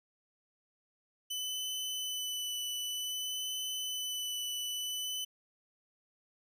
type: tone with vibrato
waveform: sawtooth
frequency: 3000 Hz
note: F#7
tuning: 23 cents sharp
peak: -32 dBFS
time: 1.3-5.25 s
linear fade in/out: 10 ms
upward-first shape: sine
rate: 0.54 Hz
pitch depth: 13 cents each way
effects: none